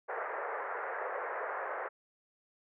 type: band-pass noise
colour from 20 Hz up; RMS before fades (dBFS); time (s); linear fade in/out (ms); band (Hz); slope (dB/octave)
pink; -38; 0.08-1.89; 20; 440 to 1900; 48
effects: none